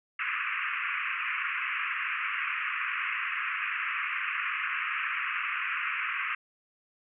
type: band-pass noise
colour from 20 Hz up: white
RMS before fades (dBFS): -32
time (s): 0.19-6.35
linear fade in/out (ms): 5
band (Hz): 1100 to 2700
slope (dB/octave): 96
effects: none